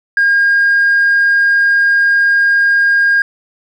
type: tone with tanh clipping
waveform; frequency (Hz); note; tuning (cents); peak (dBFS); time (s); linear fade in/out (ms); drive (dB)
triangle; 1619; G#6; -45; -8; 0.17-3.22; 2; 5
effects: none